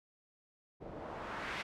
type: noise with low-pass filter sweep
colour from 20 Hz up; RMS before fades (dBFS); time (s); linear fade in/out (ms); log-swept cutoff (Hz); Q
white; -43; 0.8-1.63; 20; 440 to 2500; 1.2
effects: none